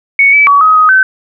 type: tone with pitch steps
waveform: sine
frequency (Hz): 2223 / 2299 / 1134 / 1265 / 1255 / 1532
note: C#7 / D7 / C#6 / D#6 / D#6 / G6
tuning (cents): +4 / -37 / +39 / +28 / +15 / -40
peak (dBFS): -3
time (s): 0.19-1.03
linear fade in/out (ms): 2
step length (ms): 140
effects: none